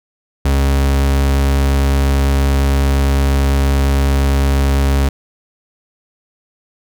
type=tone; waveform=40% pulse; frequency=68.8 Hz; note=C#2; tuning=12 cents flat; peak=-10 dBFS; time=0.45-5.09 s; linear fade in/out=5 ms; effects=none